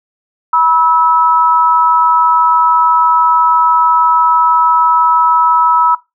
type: tone pair together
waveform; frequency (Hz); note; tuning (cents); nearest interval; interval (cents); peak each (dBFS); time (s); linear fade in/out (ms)
sine; 974 / 1300.1; B5 / E6; -24 / -24; perfect fourth; 500; -10; 0.53-5.95; 5
effects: noise-tail reverb RT60 0.2 s tail -19 dB re dry